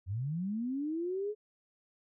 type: linear sweep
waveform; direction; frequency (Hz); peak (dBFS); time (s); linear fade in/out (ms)
sine; up; 85.9 to 430; -32; 0.06-1.35; 50
effects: none